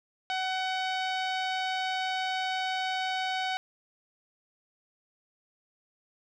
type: tone with low-pass filter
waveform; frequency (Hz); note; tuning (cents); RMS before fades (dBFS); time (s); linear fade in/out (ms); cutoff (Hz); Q
sawtooth; 751; F#5; +26; -31; 0.3-3.57; 0; 3800; 1.8
effects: none